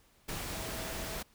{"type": "tone in noise", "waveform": "sine", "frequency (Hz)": 651, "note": "E5", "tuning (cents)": -22, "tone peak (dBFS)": -47, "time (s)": [0.54, 1.2], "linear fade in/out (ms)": 10, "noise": "pink", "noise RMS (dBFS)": -39, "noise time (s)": [0.28, 1.23], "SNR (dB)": -11, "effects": ["pink hiss -66 dBFS RMS until 1.34 s"]}